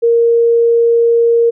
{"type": "tone", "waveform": "sine", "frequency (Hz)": 466.2, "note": "A#4", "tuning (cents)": 0, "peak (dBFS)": -7, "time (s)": [0.02, 1.51], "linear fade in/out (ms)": 20, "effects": []}